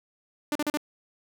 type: tone bursts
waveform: sawtooth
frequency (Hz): 297.2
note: D4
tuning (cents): +21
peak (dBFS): -21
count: 4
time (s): 0.52-0.773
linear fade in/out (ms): 2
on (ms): 34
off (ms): 39
effects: none